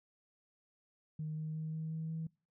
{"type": "tone with pitch steps", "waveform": "sine", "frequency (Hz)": [154.9, 156.16, 157.43, 158.7, 159.99, 161.29], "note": ["D#3", "D#3", "D#3", "D#3", "D#3", "E3"], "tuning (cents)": [-7, 7, 21, 35, 49, -37], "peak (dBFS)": -36, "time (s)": [1.19, 2.27], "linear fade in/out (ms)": 5, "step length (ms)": 180, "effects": ["noise-tail reverb RT60 0.4 s tail -26 dB re dry", "tanh soft clip ceiling -32 dBFS"]}